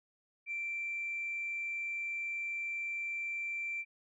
sine tone, 2349 Hz, D7, in tune, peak -34 dBFS, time 0.46-3.85 s, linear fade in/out 50 ms, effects tanh soft clip ceiling -30 dBFS

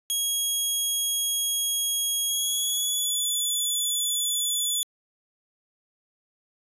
15% pulse tone with pitch glide, 3300 to 3456 Hz, G#7 to A7, -12 to -32 cents, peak -17 dBFS, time 0.1-4.83 s, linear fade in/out 0 ms, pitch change +80 cents, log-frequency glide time 2.27-3.25 s, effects resampled to 32000 Hz

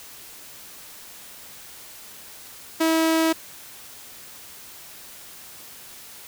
sawtooth tone, 323.3 Hz, E4, 34 cents flat, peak -14 dBFS, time 2.8-3.33 s, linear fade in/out 10 ms, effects white hiss -43 dBFS RMS until 6.27 s

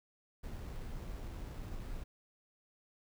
brown noise with sample-and-hold, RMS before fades -43 dBFS, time 0.43-2.04 s, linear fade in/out 10 ms, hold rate 6300 Hz, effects none

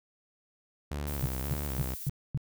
sawtooth tone with vibrato, 68.5 Hz, C#2, 20 cents flat, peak -29 dBFS, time 0.91-1.95 s, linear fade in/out 5 ms, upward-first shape square, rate 1.9 Hz, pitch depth 100 cents each way
violet noise with tremolo, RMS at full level -40 dBFS, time 1.07-2.09 s, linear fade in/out 5 ms, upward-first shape sine, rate 16 Hz, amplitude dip 25%
sine tone bursts, 139.7 Hz, C#3, 14 cents sharp, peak -26 dBFS, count 5, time 1.23-2.375 s, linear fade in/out 0 ms, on 29 ms, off 250 ms
effects none

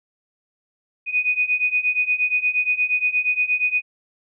sine beating tone pair, 2481 / 2489.5 Hz, D#7 / D#7, -6 / 0 cents, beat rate 8.5 Hz, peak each -22 / -20 dBFS, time 1.06-3.82 s, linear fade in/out 50 ms, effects none

